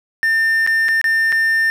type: tone with dropouts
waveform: triangle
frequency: 1800 Hz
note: A6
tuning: 39 cents sharp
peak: -11 dBFS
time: 0.23-1.7 s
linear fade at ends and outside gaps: 0 ms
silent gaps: 0.665-0.674 / 0.884-0.888 / 1.014-1.042 / 1.321-1.325 s
effects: 7-bit